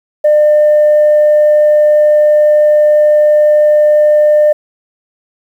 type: tone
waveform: sine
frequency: 601 Hz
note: D5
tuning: 40 cents sharp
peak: -3 dBFS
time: 0.24-4.53 s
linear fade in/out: 10 ms
effects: tanh soft clip ceiling -2 dBFS + 7-bit